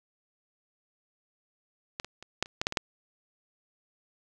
clicks, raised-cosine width 0.2 ms, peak -16 / -23 / -27 / -9 / -30 / -11 / -8 / -17 / -7 dBFS, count 9, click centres 1.999 / 2.046 / 2.226 / 2.426 / 2.459 / 2.615 / 2.669 / 2.724 / 2.772 s, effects none

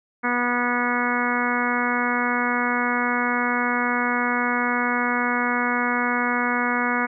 harmonic tone, 243.7 Hz, B3, 23 cents flat, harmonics 1 / 2 / 3 / 4 / 5 / 6 / 7 / 8 / 9, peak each -26 / -31 / -31 / -28 / -28 / -27 / -30 / -32 / -29 dBFS, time 0.23-7.07 s, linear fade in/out 20 ms, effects none

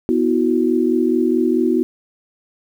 sine tone cluster, 247.3 / 322.9 / 367.5 Hz, B3 / E4 / F#4, +3 / -36 / -12 cents, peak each -18 dBFS, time 0.09-1.83 s, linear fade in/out 0 ms, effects 8-bit

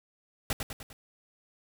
pink noise with echo, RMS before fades -29 dBFS, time 0.5-0.53 s, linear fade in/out 2 ms, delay 100 ms, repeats 4, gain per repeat -5 dB, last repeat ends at 0.93 s, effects none

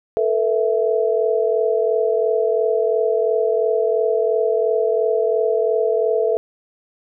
sine chord, A suspended second, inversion none, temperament equal with one note detuned, 440 / 482.9 / 659.3 Hz, A4 / B4 / E5, 0 / -39 / 0 cents, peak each -18 / -21 / -21 dBFS, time 0.17-6.37 s, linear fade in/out 0 ms, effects none

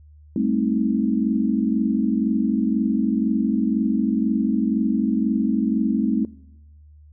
sine chord, A half-diminished seventh, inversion third, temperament just, 198 / 220 / 264 / 316.8 Hz, G3 / A3 / C4 / Eb4, +18 / 0 / +16 / +31 cents, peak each -25 / -22 / -23 / -26 dBFS, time 0.36-6.25 s, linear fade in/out 2 ms, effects noise-tail reverb RT60 1.0 s tail -23 dB re dry + added 75 Hz sine -45 dBFS peak until 7.12 s

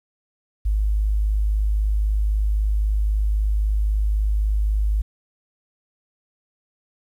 sine tone, 51.9 Hz, G#1, in tune, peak -17 dBFS, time 0.65-5.02 s, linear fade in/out 10 ms, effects 9-bit

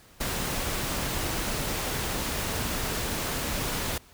pink noise with ADSR envelope, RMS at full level -28 dBFS, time 0.2-3.98 s, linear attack 13 ms, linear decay 6 ms, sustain -2 dB, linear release 4 ms, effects pink hiss -55 dBFS RMS until 4.13 s

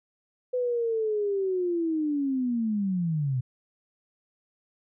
sine linear sweep, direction down, 505 to 122.1 Hz, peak -24 dBFS, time 0.53-3.41 s, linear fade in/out 10 ms, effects none

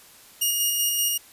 5% pulse tone with tremolo, 2861 Hz, F7, 41 cents sharp, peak -11 dBFS, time 0.41-1.18 s, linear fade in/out 10 ms, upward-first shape square, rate 5.2 Hz, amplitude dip 25%, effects white hiss -50 dBFS RMS until 1.32 s + resampled to 32000 Hz

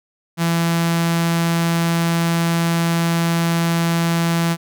sawtooth tone with notch filter, 167.8 Hz, E3, 31 cents sharp, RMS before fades -18 dBFS, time 0.37-4.57 s, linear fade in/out 50 ms, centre 430 Hz, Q 1.3, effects none

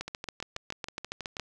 two click trains, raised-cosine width 0.2 ms, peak -17 / -20 dBFS, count 11 / 9, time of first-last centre 0.01-1.397 / 0.08-1.368 s, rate 7.21 / 6.21 Hz, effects none

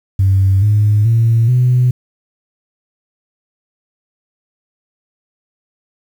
sine tone with pitch steps, 96.3 / 105.02 / 114.52 / 124.89 Hz, G2 / G#2 / A#2 / B2, -30 / +20 / -30 / +20 cents, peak -7 dBFS, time 0.19-1.91 s, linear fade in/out 5 ms, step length 430 ms, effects tanh soft clip ceiling -4 dBFS + 7-bit

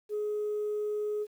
sine tone, 420.3 Hz, G#4, 21 cents sharp, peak -28 dBFS, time 0.09-1.27 s, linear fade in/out 50 ms, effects tanh soft clip ceiling -26 dBFS + 10-bit

